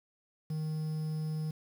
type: tone with quantisation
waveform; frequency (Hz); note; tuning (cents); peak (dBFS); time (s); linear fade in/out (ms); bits
triangle; 155.8; D#3; +3; -30; 0.5-1.51; 5; 9
effects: none